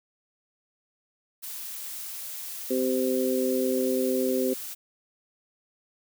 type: noise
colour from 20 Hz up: blue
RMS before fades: -37 dBFS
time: 1.42-4.75 s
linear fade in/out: 20 ms
type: harmonic tone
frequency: 129 Hz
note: C3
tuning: 24 cents flat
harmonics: 2 / 3 / 4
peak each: -27 / -27 / -28 dBFS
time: 2.7-4.54 s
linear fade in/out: 10 ms
effects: none